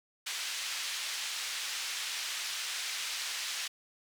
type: band-pass noise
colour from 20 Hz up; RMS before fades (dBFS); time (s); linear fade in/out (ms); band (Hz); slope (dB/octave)
pink; -37; 0.26-3.68; 10; 2300 to 7000; 12
effects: none